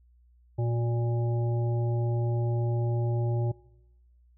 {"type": "harmonic tone with a mistuned harmonic", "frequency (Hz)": 117.3, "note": "A#2", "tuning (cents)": 11, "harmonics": [1, 3, 5, 7], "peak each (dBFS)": [-25, -35, -39, -42], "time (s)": [0.58, 3.52], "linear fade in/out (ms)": 10, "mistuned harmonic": 3, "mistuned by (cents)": 42, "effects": ["noise-tail reverb RT60 1.0 s tail -23 dB re dry", "added 60 Hz sine -57 dBFS peak until 4.37 s"]}